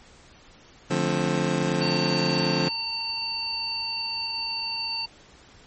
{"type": "chord", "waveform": "25% pulse", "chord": "D minor seventh", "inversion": "none", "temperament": "just", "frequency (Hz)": [146.83, 176.2, 220.2, 264.3], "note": ["D3", "F3", "A3", "C4"], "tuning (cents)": [0, 16, 2, 18], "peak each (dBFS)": [-24, -23, -28, -26], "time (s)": [0.9, 2.69], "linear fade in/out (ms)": 10}
{"type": "harmonic tone", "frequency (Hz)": 912, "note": "A#5", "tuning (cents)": -38, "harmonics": [1, 3, 5], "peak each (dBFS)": [-37, -34, -28], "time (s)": [1.81, 5.06], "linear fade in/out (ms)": 10}
{"effects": ["pink hiss -52 dBFS RMS until 5.66 s", "MP3 32 kbps"]}